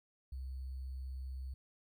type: tone with sample-and-hold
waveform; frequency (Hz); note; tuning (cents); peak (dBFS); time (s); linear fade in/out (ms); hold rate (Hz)
sine; 65.41; C2; 0; -40; 0.32-1.54; 5; 4410
effects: none